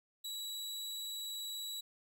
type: tone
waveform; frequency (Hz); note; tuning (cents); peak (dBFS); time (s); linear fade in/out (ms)
sawtooth; 3907; B7; -19; -37; 0.24-1.81; 10
effects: none